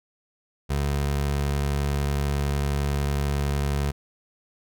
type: tone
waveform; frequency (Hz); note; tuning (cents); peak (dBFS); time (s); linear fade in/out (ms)
25% pulse; 71; C#2; +42; -19; 0.69-3.92; 20
effects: none